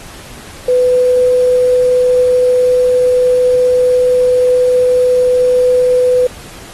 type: tone with quantisation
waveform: sine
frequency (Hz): 500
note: B4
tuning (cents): +21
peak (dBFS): -7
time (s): 0.68-6.27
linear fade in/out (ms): 5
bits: 5
effects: pink hiss -34 dBFS RMS until 6.73 s + AAC 32 kbps